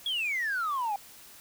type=exponential sweep; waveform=sine; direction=down; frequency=3400 to 784 Hz; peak=-26 dBFS; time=0.06-0.96 s; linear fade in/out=2 ms; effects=tanh soft clip ceiling -25 dBFS + white hiss -51 dBFS RMS until 1.4 s